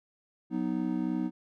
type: chord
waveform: triangle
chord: B major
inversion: second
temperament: equal with one note detuned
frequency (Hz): 185 / 248.1 / 311.1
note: F#3 / B3 / D#4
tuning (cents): 0 / +8 / 0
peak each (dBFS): -32 / -30 / -30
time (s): 0.5-1.31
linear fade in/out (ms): 50
effects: none